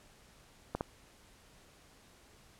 clicks, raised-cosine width 1 ms, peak -19 dBFS, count 2, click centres 0.75 / 0.809 s, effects pink hiss -61 dBFS RMS until 2.59 s + low-pass 11000 Hz 12 dB/octave

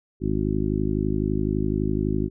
harmonic tone, 51.91 Hz, G#1, in tune, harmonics 1 / 2 / 3 / 4 / 5 / 6 / 7, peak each -29 / -29 / -29 / -29 / -29 / -29 / -29 dBFS, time 0.2-2.3 s, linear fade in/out 50 ms, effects none

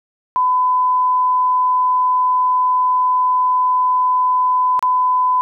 sine tone with dropouts, 1006 Hz, B5, 32 cents sharp, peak -12 dBFS, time 0.36-5.41 s, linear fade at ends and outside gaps 0 ms, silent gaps 4.793-4.826 s, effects none

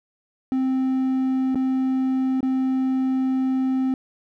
triangle tone with dropouts, 261.6 Hz, C4, in tune, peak -17 dBFS, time 0.52-3.94 s, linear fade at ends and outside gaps 1 ms, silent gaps 1.547-1.556 / 2.406-2.429 s, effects none

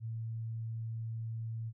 sine tone, 113.1 Hz, A2, 48 cents sharp, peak -36 dBFS, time 0-1.73 s, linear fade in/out 50 ms, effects none

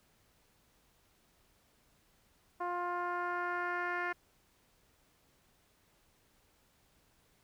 10% pulse tone with low-pass filter sweep, 352.7 Hz, F4, 17 cents sharp, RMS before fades -36 dBFS, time 2.6-4.13 s, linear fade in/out 10 ms, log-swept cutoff 990 to 1900 Hz, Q 2, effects pink hiss -70 dBFS RMS until 7.43 s

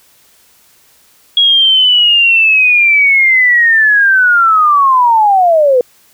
sine linear sweep, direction down, 3322 to 481.3 Hz, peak -5 dBFS, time 1.37-5.81 s, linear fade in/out 2 ms, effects white hiss -48 dBFS RMS until 6.13 s

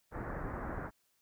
pink low-pass noise, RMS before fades -40 dBFS, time 0.11-0.91 s, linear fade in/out 50 ms, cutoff 1800 Hz, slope 48 dB/octave, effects white hiss -75 dBFS RMS until 1.21 s

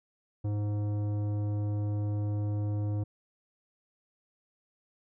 sine tone with tanh clipping, 103.83 Hz, G#2, in tune, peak -30 dBFS, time 0.44-3.04 s, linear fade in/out 10 ms, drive 13 dB, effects none

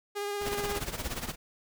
sawtooth tone with vibrato, 407.8 Hz, G#4, 32 cents flat, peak -28 dBFS, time 0.15-0.8 s, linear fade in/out 20 ms, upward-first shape sine, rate 16 Hz, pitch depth 16 cents each way
pink noise with tremolo, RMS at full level -33 dBFS, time 0.4-1.36 s, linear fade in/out 50 ms, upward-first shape sine, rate 17 Hz, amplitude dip 75%
effects none

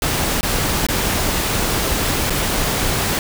pink noise with dropouts, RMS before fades -19 dBFS, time 0.02-3.19 s, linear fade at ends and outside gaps 1 ms, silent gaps 0.41-0.43 / 0.866-0.886 / 2.298-2.304 s, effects none

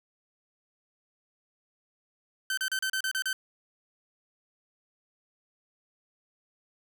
sawtooth tone bursts, 1539 Hz, G6, 32 cents flat, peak -24 dBFS, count 8, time 2.5-3.33 s, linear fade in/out 2 ms, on 74 ms, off 34 ms, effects none

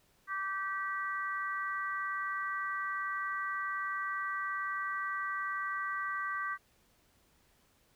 harmonic tone, 388.4 Hz, G4, 16 cents flat, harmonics 3 / 4 / 5, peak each -36 / -38 / -40 dBFS, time 0.27-6.58 s, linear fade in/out 50 ms, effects pink hiss -69 dBFS RMS until 7.95 s

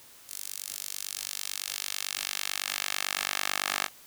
10% pulse tone with high-pass filter sweep, 49 Hz, G1, in tune, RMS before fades -34 dBFS, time 0.27-3.89 s, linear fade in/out 50 ms, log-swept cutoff 7900 to 1300 Hz, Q 0.74, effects white hiss -53 dBFS RMS until 4.06 s

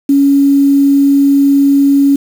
sine tone with quantisation, 279.3 Hz, C#4, 13 cents sharp, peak -5 dBFS, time 0.09-2.16 s, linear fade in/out 5 ms, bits 5, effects none

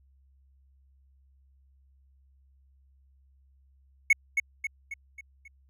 triangle tone with echo, 2200 Hz, C#7, 14 cents flat, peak -14 dBFS, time 4.1-4.13 s, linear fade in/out 5 ms, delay 270 ms, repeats 5, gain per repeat -6 dB, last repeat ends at 5.48 s, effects added 67 Hz sine -59 dBFS peak until 5.69 s

